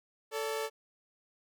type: tone pair together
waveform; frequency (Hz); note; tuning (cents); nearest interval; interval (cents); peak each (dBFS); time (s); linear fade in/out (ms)
sawtooth; 441.9 / 572; A4 / D5; +7 / -46; major third; 447; -30 / -35; 0.31-0.7; 50
effects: none